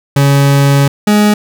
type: tone pair in turn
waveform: 40% pulse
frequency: 140.1 / 209 Hz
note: C#3 / G#3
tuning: +19 / +11 cents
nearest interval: perfect fifth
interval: 692 cents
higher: second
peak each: -5 dBFS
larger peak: neither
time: 0.16-0.88 / 1.07-1.34 s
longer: first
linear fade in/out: 5 ms
effects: none